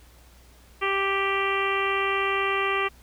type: harmonic tone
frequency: 392 Hz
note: G4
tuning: in tune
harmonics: 1 / 2 / 3 / 4 / 5 / 6 / 7 / 8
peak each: -28 / -34 / -27 / -37 / -30 / -31 / -32 / -37 dBFS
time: 0.81-2.89 s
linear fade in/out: 20 ms
effects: added 60 Hz sine -52 dBFS peak until 3.02 s + pink hiss -56 dBFS RMS until 3.02 s